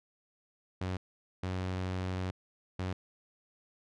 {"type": "tone bursts at uneven times", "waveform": "sawtooth", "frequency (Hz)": 92.5, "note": "F#2", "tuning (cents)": 0, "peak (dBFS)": -29, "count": 3, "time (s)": [[0.81, 0.97], [1.43, 2.31], [2.79, 2.93]], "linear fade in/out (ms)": 5, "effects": ["low-pass 5000 Hz 12 dB/octave"]}